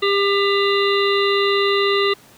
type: harmonic tone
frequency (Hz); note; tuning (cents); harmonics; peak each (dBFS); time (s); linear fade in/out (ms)
399.1; G4; +31; 1 / 3 / 5 / 7 / 9 / 10; -17 / -22 / -24 / -25 / -27 / -27; 0.02-2.14; 10
effects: pink hiss -48 dBFS RMS until 2.37 s + high-pass 80 Hz 12 dB/octave